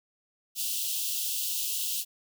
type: high-pass noise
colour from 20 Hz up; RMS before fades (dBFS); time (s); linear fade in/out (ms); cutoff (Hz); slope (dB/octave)
white; -31; 0.55-2.05; 50; 2700; 96
effects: none